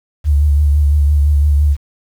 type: tone with vibrato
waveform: sine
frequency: 73 Hz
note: D2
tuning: 10 cents flat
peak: -8 dBFS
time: 0.24-1.77 s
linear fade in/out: 50 ms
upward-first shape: triangle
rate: 5.9 Hz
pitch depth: 55 cents each way
effects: 7-bit